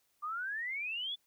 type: exponential sweep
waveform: sine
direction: up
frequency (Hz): 1174.7 to 3520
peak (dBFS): -35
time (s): 0.22-1.16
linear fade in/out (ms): 20
effects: white hiss -75 dBFS RMS until 1.26 s